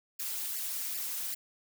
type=noise with flanger; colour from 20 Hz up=blue; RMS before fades=-36 dBFS; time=0.19-1.35 s; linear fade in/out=10 ms; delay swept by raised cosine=0.4 to 5.4 ms; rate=2.6 Hz; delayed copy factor=+0.9; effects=none